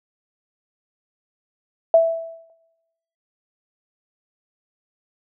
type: tone with exponential decay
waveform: sine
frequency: 659.3 Hz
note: E5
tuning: in tune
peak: -7 dBFS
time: 1.94-2.5 s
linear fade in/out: 2 ms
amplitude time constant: 120 ms
effects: noise-tail reverb RT60 1.0 s tail -21 dB re dry